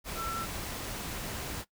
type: tone in noise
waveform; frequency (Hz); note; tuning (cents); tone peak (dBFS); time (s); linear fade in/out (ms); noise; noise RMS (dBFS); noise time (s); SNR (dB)
sine; 1341; E6; +29; -34; 0.15-0.47; 50; pink; -38; 0.04-1.65; +1
effects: noise-tail reverb RT60 0.1 s tail -18 dB re dry

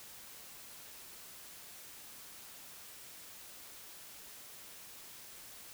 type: silence
effects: white hiss -52 dBFS RMS until 5.73 s

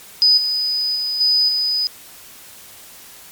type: tone with level steps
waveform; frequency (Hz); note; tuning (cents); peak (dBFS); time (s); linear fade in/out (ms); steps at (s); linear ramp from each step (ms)
sine; 4985; D#8; +2; -9 / -17 / -19 / -12 / -16; 0.22-1.87; 0; 0.37 / 0.95 / 1.2 / 1.48; 10
effects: white hiss -41 dBFS RMS until 3.31 s + MP3 96 kbps

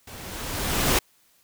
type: noise with level ramp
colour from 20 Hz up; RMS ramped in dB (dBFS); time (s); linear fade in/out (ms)
pink; -42 to -19; 0.07-0.99; 5
effects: white hiss -62 dBFS RMS until 1.43 s

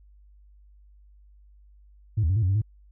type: tone with pitch steps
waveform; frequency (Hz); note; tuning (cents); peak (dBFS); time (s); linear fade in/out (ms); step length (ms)
sine; 108.1 / 78.6 / 95.4 / 112 / 91.4 / 97.8 / 107.6; A2 / D#2 / G2 / A2 / F#2 / G2 / A2; -30 / +18 / -47 / +31 / -21 / -4 / -38; -18; 2.17-2.618; 10; 64
effects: tanh soft clip ceiling -17 dBFS + added 50 Hz sine -51 dBFS peak until 2.91 s

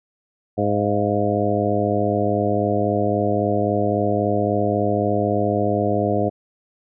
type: harmonic tone with a mistuned harmonic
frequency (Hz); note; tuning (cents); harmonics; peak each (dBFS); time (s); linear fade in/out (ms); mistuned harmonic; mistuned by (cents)
103.83; G#2; 0; 1 / 2 / 3 / 4 / 5 / 6 / 7; -25 / -25 / -25 / -25 / -25 / -25 / -25; 0.57-6.3; 20; 7; -49
effects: none

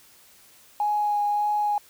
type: tone with vibrato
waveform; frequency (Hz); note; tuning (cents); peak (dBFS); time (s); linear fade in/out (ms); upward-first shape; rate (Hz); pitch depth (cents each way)
triangle; 830.6; G#5; 0; -17; 0.8-1.78; 2; sine; 1.7; 12
effects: tanh soft clip ceiling -19 dBFS + white hiss -54 dBFS RMS until 1.89 s

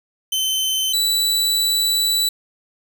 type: tone pair in turn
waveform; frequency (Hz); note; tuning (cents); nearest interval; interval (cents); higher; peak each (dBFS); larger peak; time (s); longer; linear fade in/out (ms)
sawtooth; 3072 / 3952; G7 / B7; -36 / 0; major third; 436; second; -15 / -13; second; 0.32-0.93 / 0.93-2.29; second; 5
effects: none

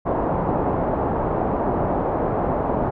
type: low-pass noise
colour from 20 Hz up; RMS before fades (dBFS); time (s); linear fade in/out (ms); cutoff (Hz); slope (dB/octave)
white; -22; 0.05-2.91; 20; 870; 24
effects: none

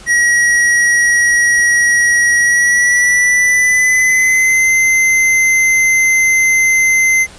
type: tone with pitch glide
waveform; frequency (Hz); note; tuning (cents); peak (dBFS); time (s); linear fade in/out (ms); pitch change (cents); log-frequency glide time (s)
square; 1909 to 2070; A#6 to C7; +41 to -19; -9; 0.06-7.27; 50; +140; 2.38-4.69
effects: pink hiss -37 dBFS RMS until 7.38 s + resampled to 22050 Hz

